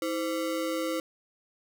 square ring-modulated tone, 420.6 Hz, G#4, 22 cents sharp, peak -26 dBFS, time 0.02-1 s, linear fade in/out 2 ms, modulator 97.3 Hz, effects none

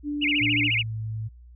sine tone, 292.7 Hz, D4, 6 cents flat, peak -26 dBFS, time 0.03-0.71 s, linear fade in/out 50 ms
sine tone with vibrato, 2470 Hz, D#7, 13 cents flat, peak -21 dBFS, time 0.21-0.83 s, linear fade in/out 20 ms, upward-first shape sine, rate 14 Hz, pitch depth 290 cents each way
sine tone with pitch glide, 114.2 to 109.93 Hz, A#2 to A2, -35 to -1 cents, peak -28 dBFS, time 0.4-1.29 s, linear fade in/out 20 ms, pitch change -66 cents, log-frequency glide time 0.7-0.96 s
effects added 60 Hz sine -45 dBFS peak until 1.55 s

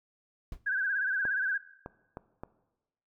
brown noise with exponential decay, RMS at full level -35 dBFS, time 0.52-0.62 s, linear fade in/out 2 ms, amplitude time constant 21 ms
sine tone with vibrato, 1577 Hz, G6, 10 cents sharp, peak -27 dBFS, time 0.66-1.58 s, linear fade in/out 10 ms, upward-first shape sine, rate 17 Hz, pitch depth 87 cents each way
clicks, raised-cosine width 1 ms, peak -25 dBFS, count 4, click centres 1.253 / 1.861 / 2.171 / 2.435 s
effects noise-tail reverb RT60 1.0 s tail -18 dB re dry

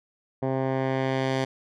10% pulse tone with low-pass filter sweep, 132.5 Hz, C3, 22 cents sharp, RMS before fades -26 dBFS, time 0.42-1.45 s, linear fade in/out 10 ms, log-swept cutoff 830 to 5500 Hz, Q 0.78, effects none

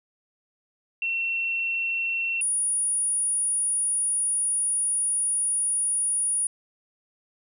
sine tone pair in turn, 2713 / 9668 Hz, E7 / D9, +49 / +49 cents, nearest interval octave + minor seventh, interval 2200 cents, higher second, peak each -24 / -22 dBFS, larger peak second, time 1.02-2.41 / 2.41-6.47 s, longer second, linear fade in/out 2 ms, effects none

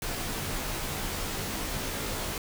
pink noise with comb filter, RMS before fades -33 dBFS, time 0.02-2.38 s, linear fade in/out 2 ms, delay 17 ms, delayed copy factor -0.85, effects none

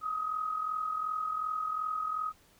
sine tone with amplitude modulation, 1261 Hz, D#6, 23 cents sharp, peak -28 dBFS, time 0.01-2.33 s, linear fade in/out 50 ms, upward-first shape sine, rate 42.7 Hz, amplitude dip 60%, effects pink hiss -63 dBFS RMS until 2.59 s

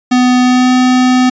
square tone with pitch glide, 250 to 253.1 Hz, B3 to B3, +21 to +43 cents, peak -7 dBFS, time 0.11-1.3 s, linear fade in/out 10 ms, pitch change +22 cents, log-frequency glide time 0.42-0.72 s, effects resampled to 16000 Hz

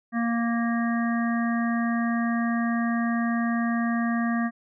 harmonic tone, 233.1 Hz, A#3, in tune, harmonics 1 / 3 / 5 / 7 / 8, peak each -23 / -33 / -34 / -36 / -35 dBFS, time 0.12-4.51 s, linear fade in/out 50 ms, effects none

